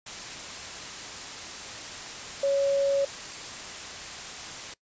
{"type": "tone in noise", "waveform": "sine", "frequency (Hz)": 556, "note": "C#5", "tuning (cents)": 5, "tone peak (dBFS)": -21, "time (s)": [2.43, 3.05], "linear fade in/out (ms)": 5, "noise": "white", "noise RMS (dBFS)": -38, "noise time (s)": [0.06, 4.74], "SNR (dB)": 14, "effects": ["noise-tail reverb RT60 0.1 s tail -21 dB re dry", "resampled to 16000 Hz"]}